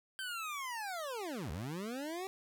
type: linear two-way sweep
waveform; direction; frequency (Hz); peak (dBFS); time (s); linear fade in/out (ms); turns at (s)
25% pulse; down then up; 1567 to 68.3 to 390.9; -35; 0.19-2.27; 0; 1.51
effects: none